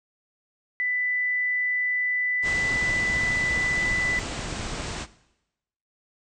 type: tone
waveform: sine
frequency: 1990 Hz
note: B6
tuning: 13 cents sharp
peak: -23 dBFS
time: 0.8-4.19 s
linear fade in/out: 0 ms
type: low-pass noise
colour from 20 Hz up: pink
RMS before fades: -33 dBFS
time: 2.42-5.07 s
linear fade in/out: 50 ms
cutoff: 8500 Hz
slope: 96 dB/octave
type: click train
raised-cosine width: 5 ms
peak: -24 dBFS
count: 31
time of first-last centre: 2.76-4.801 s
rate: 14.7 Hz
effects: noise-tail reverb RT60 0.9 s tail -18 dB re dry